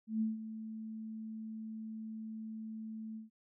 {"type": "tone with ADSR envelope", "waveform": "sine", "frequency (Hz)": 220, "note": "A3", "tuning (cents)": 0, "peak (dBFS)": -29, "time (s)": [0.07, 3.3], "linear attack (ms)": 140, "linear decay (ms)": 160, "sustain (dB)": -12, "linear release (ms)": 140, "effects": []}